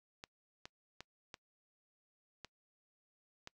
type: clicks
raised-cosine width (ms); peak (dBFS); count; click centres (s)
0.2; -29; 6; 0.239 / 0.655 / 1.006 / 1.342 / 2.447 / 3.474
effects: noise-tail reverb RT60 0.1 s tail -25 dB re dry